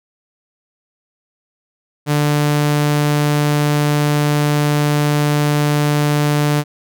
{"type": "tone", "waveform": "sawtooth", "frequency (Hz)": 147.6, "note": "D3", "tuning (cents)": 9, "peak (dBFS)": -9, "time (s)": [2.06, 6.64], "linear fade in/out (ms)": 50, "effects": []}